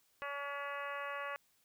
harmonic tone, 283.4 Hz, C#4, 38 cents sharp, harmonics 2 / 3 / 4 / 5 / 6 / 7 / 8 / 9 / 10, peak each -45 / -51 / -43 / -48 / -47 / -48 / -58 / -51 / -57 dBFS, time 0.22-1.36 s, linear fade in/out 0 ms, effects white hiss -73 dBFS RMS until 1.64 s

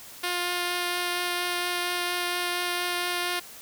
5% pulse tone with vibrato, 353.8 Hz, F4, 23 cents sharp, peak -15 dBFS, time 0.23-3.4 s, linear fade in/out 10 ms, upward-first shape triangle, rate 4.3 Hz, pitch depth 9 cents each way, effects white hiss -45 dBFS RMS until 3.61 s

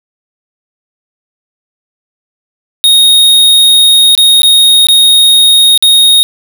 square tone with dropouts, 3729 Hz, A#7, in tune, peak -3 dBFS, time 2.84-6.23 s, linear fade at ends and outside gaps 0 ms, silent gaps 4.151-4.177 / 4.419-4.432 / 4.869-4.886 / 5.776-5.825 s, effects none

